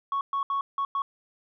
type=tone bursts at uneven times; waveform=sine; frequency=1108.7 Hz; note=C#6; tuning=in tune; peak=-23 dBFS; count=5; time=0.12-0.21 / 0.33-0.43 / 0.5-0.61 / 0.78-0.85 / 0.95-1.02 s; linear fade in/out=2 ms; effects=tanh soft clip ceiling -22 dBFS